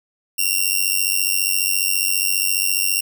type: tone with amplitude modulation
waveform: 5% pulse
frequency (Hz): 2754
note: F7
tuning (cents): -25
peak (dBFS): -4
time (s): 0.38-3.01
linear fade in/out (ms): 10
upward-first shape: sine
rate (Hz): 94.7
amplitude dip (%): 90
effects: none